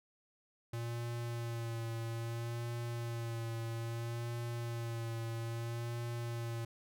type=tone with vibrato; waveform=square; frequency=116.54 Hz; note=A#2; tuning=in tune; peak=-38 dBFS; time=0.73-6.65 s; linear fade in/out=5 ms; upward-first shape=sine; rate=0.61 Hz; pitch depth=28 cents each way; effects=none